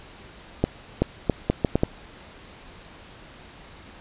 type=accelerating click train; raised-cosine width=2 ms; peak=-5 dBFS; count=7; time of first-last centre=0.64-1.834 s; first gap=380 ms; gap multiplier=0.73; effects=pink hiss -46 dBFS RMS until 4 s + resampled to 8000 Hz